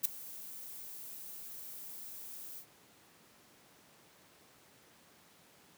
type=noise with ADSR envelope; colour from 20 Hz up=violet; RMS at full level=-26 dBFS; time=0.03-2.66 s; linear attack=23 ms; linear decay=3 ms; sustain=-21 dB; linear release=81 ms; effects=pink hiss -62 dBFS RMS until 5.77 s + high-pass 150 Hz 12 dB/octave